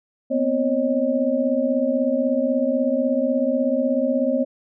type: tone cluster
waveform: sine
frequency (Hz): 242.3 / 258.6 / 546 / 610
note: B3 / C4 / C#5 / D#5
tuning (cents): -33 / -20 / -26 / -34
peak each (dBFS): -25 / -22 / -22 / -26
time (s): 0.3-4.45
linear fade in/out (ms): 20
effects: none